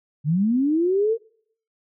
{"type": "linear sweep", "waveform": "sine", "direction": "up", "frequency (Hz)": [138.59, 466.2], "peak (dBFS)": -17, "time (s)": [0.24, 1.18], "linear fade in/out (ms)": 50, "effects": ["noise-tail reverb RT60 0.6 s tail -23 dB re dry"]}